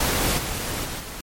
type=noise with level steps; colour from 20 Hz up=pink; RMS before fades=-22 / -28 / -31 / -35 dBFS; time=0-1.21 s; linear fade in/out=5 ms; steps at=0.37 / 0.84 / 0.99 s; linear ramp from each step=20 ms; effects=MP3 64 kbps